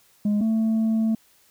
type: tone pair in turn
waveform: sine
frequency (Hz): 207.7 / 222.1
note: G#3 / A3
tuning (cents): 0 / +16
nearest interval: minor second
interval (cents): 116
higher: second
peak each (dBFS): -16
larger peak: neither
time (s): 0.25-0.41 / 0.41-1.15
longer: second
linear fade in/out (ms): 5
effects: tanh soft clip ceiling -18 dBFS + white hiss -59 dBFS RMS until 1.5 s